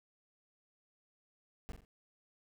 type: noise with echo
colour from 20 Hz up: brown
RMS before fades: -42 dBFS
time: 1.69-1.72 s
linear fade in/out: 0 ms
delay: 43 ms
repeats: 3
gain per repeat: -7 dB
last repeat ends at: 1.849 s
effects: none